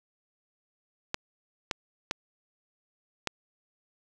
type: clicks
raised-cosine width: 0.2 ms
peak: -11 dBFS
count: 4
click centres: 1.144 / 1.712 / 2.111 / 3.273 s
effects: none